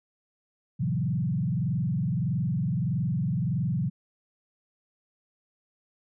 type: tone with frequency modulation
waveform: sine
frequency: 148.9 Hz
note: D3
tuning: 24 cents sharp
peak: -24 dBFS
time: 0.79-3.9 s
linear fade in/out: 20 ms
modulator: 21.6 Hz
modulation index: 1.7
effects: none